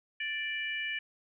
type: harmonic tone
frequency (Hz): 587.3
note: D5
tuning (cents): 0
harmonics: 3 / 4 / 5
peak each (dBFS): -36 / -36 / -39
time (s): 0.2-0.99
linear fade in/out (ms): 5
effects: none